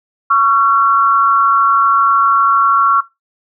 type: tone pair together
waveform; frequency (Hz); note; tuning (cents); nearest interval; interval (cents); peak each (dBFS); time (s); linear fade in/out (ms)
sine; 1114.7 / 1362; C#6 / F6; +9 / -44; minor third; 347; -10; 0.3-3.01; 10
effects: noise-tail reverb RT60 0.2 s tail -18 dB re dry